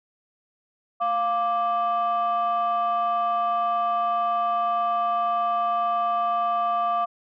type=tone pair together; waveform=sine; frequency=698.5 / 1173.7 Hz; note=F5 / D6; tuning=0 / -1 cents; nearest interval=major sixth; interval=899 cents; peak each=-22 dBFS; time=1-7.06 s; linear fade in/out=20 ms; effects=tanh soft clip ceiling -17 dBFS